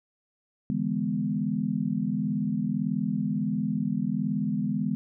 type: chord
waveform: sine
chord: E dominant seventh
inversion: third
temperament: equal with one note detuned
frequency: 146.83 / 164.81 / 205.4 / 246.9 Hz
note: D3 / E3 / G#3 / B3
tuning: 0 / 0 / -19 / 0 cents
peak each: -34 / -32 / -28 / -30 dBFS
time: 0.7-4.95 s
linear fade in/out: 0 ms
effects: none